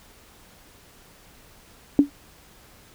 sine tone with exponential decay, 285.7 Hz, D4, 48 cents flat, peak -7 dBFS, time 1.99-2.1 s, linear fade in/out 1 ms, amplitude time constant 22 ms, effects pink hiss -52 dBFS RMS until 2.94 s

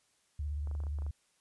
sine tone with vibrato, 73.42 Hz, D2, in tune, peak -33 dBFS, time 0.39-1.11 s, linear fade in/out 5 ms, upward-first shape sine, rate 17 Hz, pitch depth 80 cents each way
clicks, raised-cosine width 1 ms, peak -38 dBFS, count 9, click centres 0.673 / 0.713 / 0.751 / 0.803 / 0.837 / 0.868 / 0.987 / 1.021 / 1.065 s
effects white hiss -72 dBFS RMS until 1.4 s + resampled to 24000 Hz

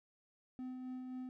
triangle tone with tremolo, 255 Hz, C4, 44 cents flat, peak -39 dBFS, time 0.59-1.29 s, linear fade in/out 0 ms, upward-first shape sine, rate 3.8 Hz, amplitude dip 30%, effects none

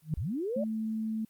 sine tone with exponential growth, 155.56 Hz, D#3, in tune, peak -23 dBFS, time 0.02-0.14 s, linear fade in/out 2 ms, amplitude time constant 26 ms
sine linear sweep, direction up, 51.91 to 613 Hz, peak -30 dBFS, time 0.17-0.64 s, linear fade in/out 5 ms
sine tone, 220 Hz, A3, in tune, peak -30 dBFS, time 0.56-1.25 s, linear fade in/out 5 ms
effects white hiss -68 dBFS RMS until 1.29 s + Opus 32 kbps

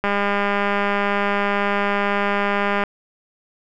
click train, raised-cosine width 0.5 ms, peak -6 dBFS, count 566, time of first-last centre 0.04-2.837 s, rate 202 Hz, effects none

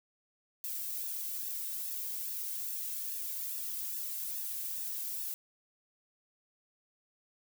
violet noise with flanger, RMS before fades -38 dBFS, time 0.64-5.34 s, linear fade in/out 0 ms, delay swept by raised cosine 1.1 to 1.9 ms, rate 2.4 Hz, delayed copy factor +0.55, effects none

